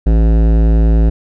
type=tone with hard clipping; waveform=sine; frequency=55.1 Hz; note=A1; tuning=3 cents sharp; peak=-9 dBFS; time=0.06-1.1 s; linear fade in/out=10 ms; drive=16 dB; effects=none